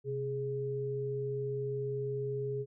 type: tone pair together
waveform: sine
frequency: 130.2 / 415.8 Hz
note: C3 / G#4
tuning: -8 / +2 cents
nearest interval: octave + minor sixth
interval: 2010 cents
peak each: -37 / -34 dBFS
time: 0.04-2.66 s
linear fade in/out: 50 ms
effects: none